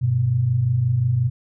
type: tone pair together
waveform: sine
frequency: 98.7 / 124.35 Hz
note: G2 / B2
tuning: +12 / +12 cents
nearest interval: major third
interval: 400 cents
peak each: -24 / -17 dBFS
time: 0.01-1.3 s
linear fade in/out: 20 ms
effects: none